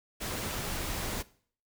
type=noise; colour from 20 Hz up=pink; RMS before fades=-35 dBFS; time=0.2-1.23 s; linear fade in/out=20 ms; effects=noise-tail reverb RT60 0.5 s tail -19 dB re dry